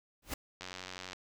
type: noise with exponential growth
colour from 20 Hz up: pink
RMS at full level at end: -32 dBFS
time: 0.22-0.34 s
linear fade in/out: 5 ms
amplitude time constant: 24 ms
type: click train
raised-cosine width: 0.2 ms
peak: -25 dBFS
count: 49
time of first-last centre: 0.61-1.132 s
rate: 92 Hz
effects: none